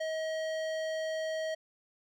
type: tone with hard clipping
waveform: sine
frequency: 635 Hz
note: D#5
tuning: 35 cents sharp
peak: -34 dBFS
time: 0-1.55 s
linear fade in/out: 10 ms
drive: 15 dB
effects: none